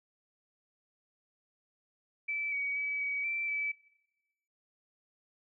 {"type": "tone with pitch steps", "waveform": "sine", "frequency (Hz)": [2316, 2260, 2287, 2268, 2338, 2304], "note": ["D7", "C#7", "D7", "C#7", "D7", "D7"], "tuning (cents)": [-25, 33, -47, 39, -8, -34], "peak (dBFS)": -31, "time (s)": [2.28, 3.72], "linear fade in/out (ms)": 10, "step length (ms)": 240, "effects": ["noise-tail reverb RT60 1.0 s tail -22 dB re dry"]}